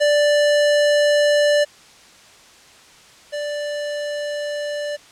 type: tone pair in turn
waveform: square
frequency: 587.3 / 587.3 Hz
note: D5 / D5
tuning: 0 / 0 cents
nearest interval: unison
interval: 0 cents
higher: neither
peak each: -14 / -24 dBFS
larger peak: first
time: 0-1.65 / 3.32-4.97 s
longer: neither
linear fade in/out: 20 ms
effects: white hiss -47 dBFS RMS until 5.11 s + low-pass 7000 Hz 12 dB/octave